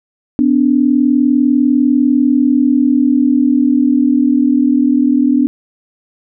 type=tone pair together; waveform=sine; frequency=250.7 / 290.8 Hz; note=B3 / D4; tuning=+26 / -17 cents; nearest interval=minor third; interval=257 cents; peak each=-11 dBFS; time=0.39-5.47 s; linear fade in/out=0 ms; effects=none